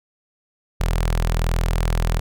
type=tone with notch filter; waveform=sawtooth; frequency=41.25 Hz; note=E1; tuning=2 cents sharp; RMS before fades=-20 dBFS; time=0.8-2.2 s; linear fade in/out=10 ms; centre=280 Hz; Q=1.2; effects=none